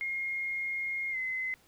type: tone with pitch glide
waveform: sine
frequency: 2140 to 2046 Hz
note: C7 to C7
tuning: +38 to -39 cents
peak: -31 dBFS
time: 0.01-1.54 s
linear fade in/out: 0 ms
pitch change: -77 cents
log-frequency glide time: 1.11-1.17 s
effects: pink hiss -63 dBFS RMS until 1.67 s

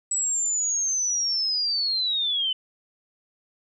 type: linear sweep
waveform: sine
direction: down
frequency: 7880 to 3006 Hz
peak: -22 dBFS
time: 0.11-2.53 s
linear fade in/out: 5 ms
effects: none

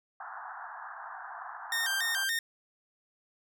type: band-pass noise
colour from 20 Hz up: pink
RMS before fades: -43 dBFS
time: 0.2-2.24 s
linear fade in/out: 5 ms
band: 710 to 1700 Hz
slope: 96 dB/octave
type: tone with vibrato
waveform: sawtooth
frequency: 1702 Hz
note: G#6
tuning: 42 cents sharp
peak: -25 dBFS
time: 1.72-2.39 s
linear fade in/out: 2 ms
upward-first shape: square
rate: 3.5 Hz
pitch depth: 130 cents each way
effects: none

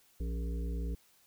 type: harmonic tone with a mistuned harmonic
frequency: 58.27 Hz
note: A#1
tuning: in tune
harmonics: 1 / 3 / 5 / 7 / 8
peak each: -33 / -43 / -47 / -50 / -51 dBFS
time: 0.2-0.95 s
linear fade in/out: 5 ms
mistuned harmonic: 5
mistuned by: -66 cents
effects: white hiss -66 dBFS RMS until 1.26 s

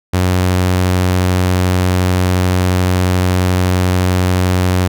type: tone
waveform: sawtooth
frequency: 91.4 Hz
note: F#2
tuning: 21 cents flat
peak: -7 dBFS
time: 0.13-4.88 s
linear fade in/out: 10 ms
effects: none

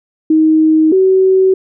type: tone pair in turn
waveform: sine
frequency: 314.6 / 378.5 Hz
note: D#4 / F#4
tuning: +19 / +39 cents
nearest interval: minor third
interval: 320 cents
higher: second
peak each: -6 dBFS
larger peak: neither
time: 0.3-0.92 / 0.92-1.54 s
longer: neither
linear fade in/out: 5 ms
effects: none

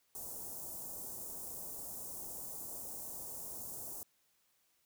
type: band-stop noise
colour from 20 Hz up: white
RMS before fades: -45 dBFS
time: 0.15-4.03 s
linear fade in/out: 0 ms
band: 880 to 7000 Hz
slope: 24 dB/octave
effects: white hiss -75 dBFS RMS until 4.85 s

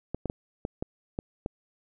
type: clicks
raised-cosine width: 2 ms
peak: -17 dBFS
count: 7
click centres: 0.146 / 0.257 / 0.299 / 0.651 / 0.825 / 1.189 / 1.461 s
effects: none

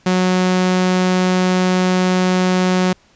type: tone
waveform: sawtooth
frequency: 183.6 Hz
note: F#3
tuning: 13 cents flat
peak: -9 dBFS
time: 0.06-2.93 s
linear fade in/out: 5 ms
effects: pink hiss -53 dBFS RMS until 3.15 s + resampled to 16000 Hz

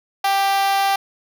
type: tone with high-pass filter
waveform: 5% pulse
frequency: 393.3 Hz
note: G4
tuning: 6 cents sharp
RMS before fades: -18 dBFS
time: 0.24-0.96 s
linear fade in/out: 5 ms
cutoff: 790 Hz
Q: 5.6
effects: none

